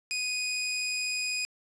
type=tone; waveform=20% pulse; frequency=2489 Hz; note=D#7; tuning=in tune; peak=-24 dBFS; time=0.11-1.45 s; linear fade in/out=0 ms; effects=resampled to 22050 Hz + 9-bit